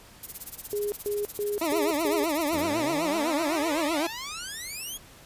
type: noise with tremolo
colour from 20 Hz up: violet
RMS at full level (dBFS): -33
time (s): 0.23-2.64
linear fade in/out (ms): 2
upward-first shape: sine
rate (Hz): 17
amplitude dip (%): 100
type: tone bursts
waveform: sine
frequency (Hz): 412.1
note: G#4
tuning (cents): -13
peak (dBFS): -26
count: 5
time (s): 0.73-2.24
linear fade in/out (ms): 0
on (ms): 190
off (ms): 140
type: tone with vibrato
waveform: 20% pulse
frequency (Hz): 310.7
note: D#4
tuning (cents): -2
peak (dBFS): -20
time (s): 1.61-4.07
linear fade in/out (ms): 5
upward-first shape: triangle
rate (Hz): 7.9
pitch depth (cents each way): 190
type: exponential sweep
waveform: 10% pulse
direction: up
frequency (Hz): 78.3 to 3400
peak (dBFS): -26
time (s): 2.52-4.98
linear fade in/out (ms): 20
effects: pink hiss -51 dBFS RMS until 5.25 s + resampled to 32000 Hz